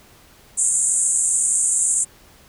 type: band-pass noise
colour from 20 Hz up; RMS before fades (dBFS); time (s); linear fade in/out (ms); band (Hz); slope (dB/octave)
white; -19; 0.57-2.05; 20; 7000 to 9400; 96
effects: pink hiss -50 dBFS RMS until 2.48 s